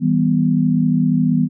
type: chord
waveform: sine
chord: E minor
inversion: none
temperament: equal with one note detuned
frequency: 161.24 / 196 / 246.9 Hz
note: E3 / G3 / B3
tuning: -38 / 0 / 0 cents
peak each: -17 / -19 / -16 dBFS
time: 0-1.49 s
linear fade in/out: 50 ms
effects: none